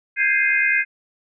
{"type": "chord", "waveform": "sine", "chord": "Ab major seventh", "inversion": "third", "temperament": "equal with one note detuned", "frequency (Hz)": [1591.7, 1661.2, 2093, 2489], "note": ["G6", "Ab6", "C7", "Eb7"], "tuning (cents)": [26, 0, 0, 0], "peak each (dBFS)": [-22, -23, -19, -22], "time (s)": [0.16, 0.85], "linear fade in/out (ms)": 50, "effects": []}